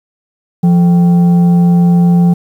sine tone with frequency modulation, 173.8 Hz, F3, 8 cents flat, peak -4 dBFS, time 0.63-2.34 s, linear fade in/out 10 ms, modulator 607 Hz, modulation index 0.23, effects tanh soft clip ceiling 0 dBFS + 7-bit

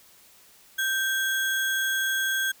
sine tone with sample-and-hold, 1568 Hz, G6, in tune, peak -23 dBFS, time 0.78-2.52 s, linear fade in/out 10 ms, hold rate 4900 Hz, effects white hiss -55 dBFS RMS until 2.6 s

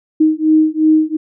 sine beating tone pair, 311.1 / 313.9 Hz, D#4 / D#4, 0 / +15 cents, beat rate 2.8 Hz, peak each -12 dBFS, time 0.2-1.17 s, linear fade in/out 10 ms, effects none

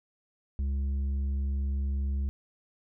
sine tone with tanh clipping, 68.8 Hz, C#2, 12 cents flat, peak -28 dBFS, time 0.59-2.29 s, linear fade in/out 0 ms, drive 6 dB, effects none

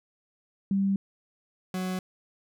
sine / 40% pulse tone pair in turn, 196 / 185 Hz, G3 / F#3, 0 / 0 cents, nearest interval minor second, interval 100 cents, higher first, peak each -22 / -28 dBFS, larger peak first, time 0.71-0.96 / 1.74-1.99 s, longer neither, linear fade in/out 2 ms, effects none

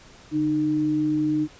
sine tone pair together, 144.27 / 305.7 Hz, D3 / D#4, -30 / -30 cents, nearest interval octave + minor second, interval 1300 cents, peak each -31 / -20 dBFS, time 0.31-1.48 s, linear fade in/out 50 ms, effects pink hiss -49 dBFS RMS until 1.59 s + resampled to 16000 Hz

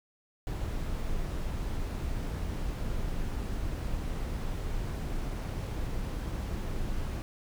brown noise, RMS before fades -33 dBFS, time 0.47-7.22 s, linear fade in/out 0 ms, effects none

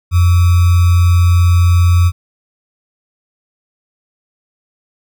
sine tone with sample-and-hold, 87.7 Hz, F2, 8 cents sharp, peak -6 dBFS, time 0.11-2.12 s, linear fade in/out 50 ms, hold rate 1225 Hz, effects none

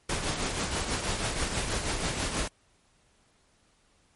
pink noise with tremolo, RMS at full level -28 dBFS, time 0.09-2.48 s, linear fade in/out 5 ms, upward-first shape triangle, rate 6.2 Hz, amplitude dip 55%, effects pink hiss -66 dBFS RMS until 4.15 s + MP3 48 kbps

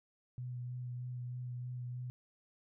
sine tone with vibrato, 123.9 Hz, B2, 6 cents sharp, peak -39 dBFS, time 0.38-2.1 s, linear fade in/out 0 ms, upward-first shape sine, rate 3.2 Hz, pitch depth 16 cents each way, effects none

